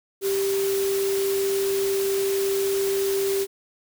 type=tone in noise; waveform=sine; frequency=392 Hz; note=G4; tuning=in tune; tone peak=-21 dBFS; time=0.21-3.47 s; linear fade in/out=50 ms; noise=white; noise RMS=-32 dBFS; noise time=0.21-3.47 s; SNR=+8 dB; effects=none